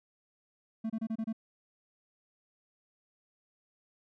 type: tone bursts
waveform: triangle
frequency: 222.7 Hz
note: A3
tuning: 21 cents sharp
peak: -29 dBFS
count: 6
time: 0.84-1.329 s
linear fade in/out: 10 ms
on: 59 ms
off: 27 ms
effects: none